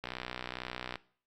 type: click train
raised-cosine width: 0.3 ms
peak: -21 dBFS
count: 58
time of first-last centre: 0.04-0.956 s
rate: 62.2 Hz
effects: noise-tail reverb RT60 0.5 s tail -20 dB re dry + Opus 48 kbps